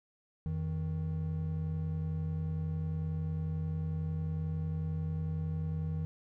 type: tone pair together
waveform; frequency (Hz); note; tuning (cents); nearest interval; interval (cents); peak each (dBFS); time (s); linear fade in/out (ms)
triangle; 87 / 158.09; F2 / D#3; -6 / +28; minor seventh; 1034; -34 / -32; 0.46-6.05; 0
effects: none

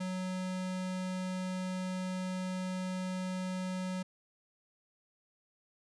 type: tone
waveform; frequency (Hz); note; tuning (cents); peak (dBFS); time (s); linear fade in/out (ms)
square; 185; F#3; 0; -35; 0-4.03; 10
effects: resampled to 22050 Hz

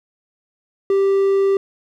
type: tone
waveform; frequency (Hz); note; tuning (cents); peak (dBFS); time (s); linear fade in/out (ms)
triangle; 392; G4; 0; -11; 0.9-1.57; 2
effects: none

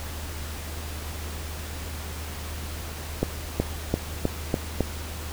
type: accelerating click train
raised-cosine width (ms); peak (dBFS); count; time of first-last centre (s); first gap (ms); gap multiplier
2; -8; 6; 3.23-4.807; 370; 0.92
effects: added 77 Hz sine -34 dBFS peak until 5.32 s + pink hiss -38 dBFS RMS until 5.32 s

